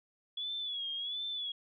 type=tone with vibrato; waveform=sine; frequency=3383 Hz; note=G#7; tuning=31 cents sharp; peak=-35 dBFS; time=0.37-1.52 s; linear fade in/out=5 ms; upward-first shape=sine; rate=1.4 Hz; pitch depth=83 cents each way; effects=none